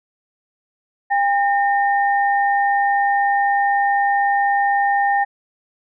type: tone pair together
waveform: sine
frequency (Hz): 802.1 / 1828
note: G5 / A#6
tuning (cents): +40 / -34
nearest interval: octave + major second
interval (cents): 1426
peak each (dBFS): -15 / -21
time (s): 1.1-5.25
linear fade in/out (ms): 20
effects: none